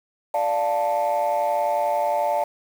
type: chord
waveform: sine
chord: D minor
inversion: none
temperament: equal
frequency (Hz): 587.3 / 698.5 / 880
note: D5 / F5 / A5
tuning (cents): 0 / 0 / 0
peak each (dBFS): -22 / -23 / -22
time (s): 0.34-2.44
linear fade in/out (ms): 5
effects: tanh soft clip ceiling -15 dBFS + 7-bit